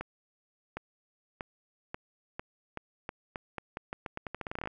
accelerating click train, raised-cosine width 0.5 ms, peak -21 dBFS, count 24, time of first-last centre 0.01-4.674 s, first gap 760 ms, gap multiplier 0.84, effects none

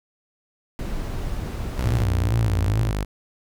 brown noise, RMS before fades -28 dBFS, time 0.79-2.03 s, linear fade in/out 0 ms
sawtooth linear sweep, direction down, 63.5 to 50 Hz, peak -19 dBFS, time 1.77-3.05 s, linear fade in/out 20 ms
triangle tone with vibrato, 100 Hz, G2, 35 cents sharp, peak -18 dBFS, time 1.84-2.91 s, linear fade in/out 5 ms, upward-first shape sine, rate 2.3 Hz, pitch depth 230 cents each way
effects none

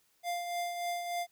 square tone with tremolo, 698.5 Hz, F5, in tune, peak -32 dBFS, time 0.23-1.27 s, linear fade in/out 50 ms, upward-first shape triangle, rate 3.4 Hz, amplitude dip 50%, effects white hiss -71 dBFS RMS until 1.31 s

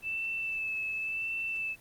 sine tone with vibrato, 2637 Hz, E7, in tune, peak -31 dBFS, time 0.02-1.76 s, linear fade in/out 50 ms, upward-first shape sine, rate 0.92 Hz, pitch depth 24 cents each way, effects pink hiss -57 dBFS RMS until 1.8 s + Opus 32 kbps

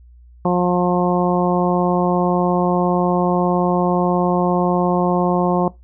harmonic tone, 178.3 Hz, F3, 36 cents sharp, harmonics 1 / 2 / 3 / 4 / 5 / 6, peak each -17 / -20 / -22 / -23 / -24 / -25 dBFS, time 0.45-5.68 s, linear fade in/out 2 ms, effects noise-tail reverb RT60 0.2 s tail -20 dB re dry + added 60 Hz sine -42 dBFS peak until 5.83 s

